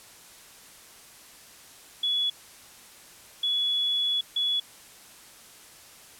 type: tone bursts at uneven times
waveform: sine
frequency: 3394 Hz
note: G#7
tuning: 37 cents sharp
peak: -23 dBFS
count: 3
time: 2.03-2.3 / 3.43-4.21 / 4.36-4.6 s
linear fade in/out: 5 ms
effects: white hiss -50 dBFS RMS until 6.19 s + low-pass 12000 Hz 12 dB/octave